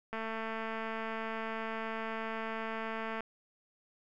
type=click train; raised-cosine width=0.5 ms; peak=-24 dBFS; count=687; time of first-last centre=0.13-3.206 s; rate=223 Hz; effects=none